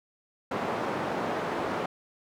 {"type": "band-pass noise", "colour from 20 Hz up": "white", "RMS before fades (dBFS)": -31, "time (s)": [0.51, 1.86], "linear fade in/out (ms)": 5, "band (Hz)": [170, 900], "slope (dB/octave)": 12, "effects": []}